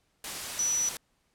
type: tone in noise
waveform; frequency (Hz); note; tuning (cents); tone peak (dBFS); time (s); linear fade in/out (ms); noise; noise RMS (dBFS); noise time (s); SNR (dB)
sine; 5920; F#8; 0; -25; 0.59-0.89; 2; white; -36; 0.24-0.97; +8
effects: pink hiss -72 dBFS RMS until 1.34 s + low-pass 11000 Hz 12 dB/octave